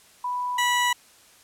sine / 20% pulse tone pair in turn, 987.8 / 978.1 Hz, B5 / B5, 0 / -17 cents, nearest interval unison, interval 17 cents, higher first, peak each -25 / -15 dBFS, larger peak second, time 0.24-0.58 / 0.58-0.93 s, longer second, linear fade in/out 5 ms, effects white hiss -54 dBFS RMS until 1.43 s + low-pass 11000 Hz 12 dB/octave

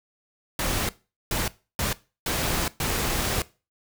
pink noise bursts at uneven times, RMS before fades -26 dBFS, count 5, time 0.59-0.89 / 1.31-1.48 / 1.79-1.93 / 2.26-2.68 / 2.8-3.42 s, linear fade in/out 2 ms, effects noise-tail reverb RT60 0.3 s tail -19 dB re dry

